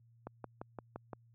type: click train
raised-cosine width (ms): 1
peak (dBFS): -28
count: 6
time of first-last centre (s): 0.27-1.132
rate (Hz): 5.8
effects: added 116 Hz sine -61 dBFS peak until 1.34 s + high-pass 80 Hz 12 dB/octave